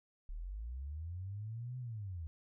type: linear two-way sweep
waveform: sine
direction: up then down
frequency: 34.69 to 128.2 to 76.6 Hz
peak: -40 dBFS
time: 0.29-2.27 s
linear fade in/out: 0 ms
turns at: 1.78 s
effects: none